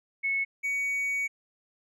sine / triangle tone pair in turn, 2200 / 2250 Hz, C#7 / C#7, -14 / +25 cents, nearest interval unison, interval 39 cents, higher second, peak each -25 dBFS, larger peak neither, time 0.23-0.45 / 0.63-1.28 s, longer second, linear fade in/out 20 ms, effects none

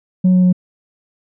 sine tone with pitch steps, 184 / 182.73 / 181.47 Hz, F#3 / F#3 / F#3, -9 / -21 / -33 cents, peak -6 dBFS, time 0.24-0.528 s, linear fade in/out 10 ms, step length 96 ms, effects tanh soft clip ceiling -7 dBFS

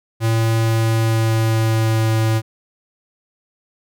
square tone with pitch glide, 113 to 111.19 Hz, A2 to A2, +47 to +19 cents, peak -15 dBFS, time 0.2-2.42 s, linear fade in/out 50 ms, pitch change -28 cents, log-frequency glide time 0.6-2.14 s, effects none

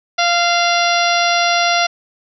harmonic tone with a mistuned harmonic, 693 Hz, F5, 14 cents flat, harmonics 1 / 2 / 3 / 4 / 5 / 6 / 7 / 8, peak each -16 / -19 / -21 / -22 / -23 / -24 / -24 / -25 dBFS, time 0.18-1.87 s, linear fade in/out 10 ms, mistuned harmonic 8, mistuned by +33 cents, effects none

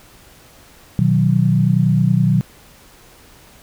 sine chord, B major, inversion none, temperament equal, 123.47 / 155.56 / 185 Hz, B2 / D#3 / F#3, 0 / 0 / 0 cents, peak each -16 dBFS, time 0.99-2.41 s, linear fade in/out 0 ms, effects pink hiss -46 dBFS RMS until 3.62 s

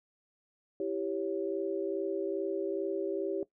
sine chord, C# diminished, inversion first, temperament equal, 329.6 / 392 / 554.4 Hz, E4 / G4 / C#5, 0 / 0 / 0 cents, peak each -36 / -33 / -37 dBFS, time 0.8-3.43 s, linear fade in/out 2 ms, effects noise-tail reverb RT60 0.1 s tail -17 dB re dry

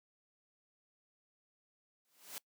white noise with exponential growth, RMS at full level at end -42 dBFS, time 2.05-2.38 s, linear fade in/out 0 ms, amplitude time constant 70 ms, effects noise-tail reverb RT60 0.1 s tail -23 dB re dry + high-pass 200 Hz 12 dB/octave

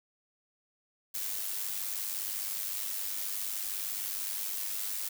blue noise with amplitude modulation, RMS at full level -33 dBFS, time 1.14-5.09 s, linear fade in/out 10 ms, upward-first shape sine, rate 99.4 Hz, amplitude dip 55%, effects none

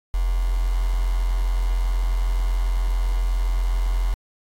sine tone with quantisation, 43.75 Hz, F1, 4 cents sharp, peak -18 dBFS, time 0.14-4.14 s, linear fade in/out 0 ms, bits 6, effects AAC 48 kbps

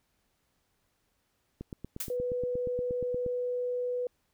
click train, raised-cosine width 3 ms, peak -26 dBFS, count 15, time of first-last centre 1.61-3.263 s, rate 8.47 Hz
blue noise with exponential decay, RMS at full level -30 dBFS, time 2-2.17 s, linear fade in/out 5 ms, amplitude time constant 35 ms
sine tone, 493.9 Hz, B4, in tune, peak -29 dBFS, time 2.1-4.07 s, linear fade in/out 2 ms
effects pink hiss -75 dBFS RMS until 4.33 s

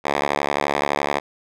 5% pulse tone with band-pass filter, 71.7 Hz, D2, 41 cents flat, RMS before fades -22 dBFS, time 0.04-1.2 s, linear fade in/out 20 ms, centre 1300 Hz, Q 0.7, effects none

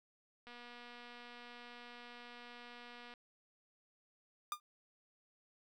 click train, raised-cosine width 0.3 ms, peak -38 dBFS, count 644, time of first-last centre 0.47-3.138 s, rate 241 Hz
45% pulse tone with exponential decay, 1206 Hz, D6, 46 cents sharp, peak -33 dBFS, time 4.52-4.6 s, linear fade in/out 1 ms, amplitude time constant 17 ms
effects none

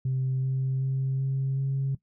sine tone with pitch steps, 130.9 / 132.12 / 133.34 / 134.58 / 135.83 Hz, C3 / C3 / C3 / C3 / C#3, +1 / +17 / +33 / +49 / -35 cents, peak -23 dBFS, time 0.05-1.95 s, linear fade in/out 5 ms, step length 380 ms, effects noise-tail reverb RT60 0.1 s tail -17 dB re dry + tanh soft clip ceiling -21 dBFS

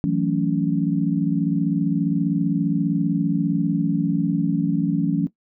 sine chord, F# minor seventh, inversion third, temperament equal with one note detuned, 164.81 / 185 / 220 / 281.5 Hz, E3 / F#3 / A3 / C#4, 0 / 0 / 0 / +27 cents, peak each -23 / -23 / -26 / -22 dBFS, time 0.04-5.27 s, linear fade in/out 0 ms, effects noise-tail reverb RT60 0.1 s tail -17 dB re dry

